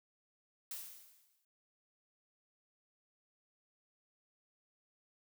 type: noise with exponential decay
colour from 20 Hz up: blue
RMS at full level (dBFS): -42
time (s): 0.71-1.45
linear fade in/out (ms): 2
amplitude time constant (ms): 160
effects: none